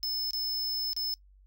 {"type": "tone with dropouts", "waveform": "square", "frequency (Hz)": 5230, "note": "E8", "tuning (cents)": -15, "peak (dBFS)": -30, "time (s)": [0.03, 1.14], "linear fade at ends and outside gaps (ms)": 0, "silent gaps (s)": [[0.308, 0.333], [0.932, 0.965]], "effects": ["noise-tail reverb RT60 0.1 s tail -21 dB re dry", "added 48 Hz sine -55 dBFS peak until 1.46 s"]}